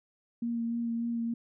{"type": "tone with vibrato", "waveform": "sine", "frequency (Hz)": 233.1, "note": "A#3", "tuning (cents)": 0, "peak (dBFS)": -29, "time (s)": [0.42, 1.34], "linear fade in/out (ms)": 5, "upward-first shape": "sine", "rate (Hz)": 3.4, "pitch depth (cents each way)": 16, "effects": []}